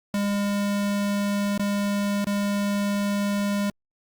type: tone with dropouts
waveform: square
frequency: 202.6 Hz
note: G#3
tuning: 43 cents flat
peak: -23 dBFS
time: 0.14-3.7 s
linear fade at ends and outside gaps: 2 ms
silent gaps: 1.578-1.595 / 2.245-2.269 s
effects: Opus 48 kbps